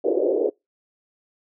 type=band-pass noise; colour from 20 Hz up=pink; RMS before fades=-21 dBFS; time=0.04-0.5 s; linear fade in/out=10 ms; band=350 to 560 Hz; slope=48 dB/octave; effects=noise-tail reverb RT60 0.2 s tail -26 dB re dry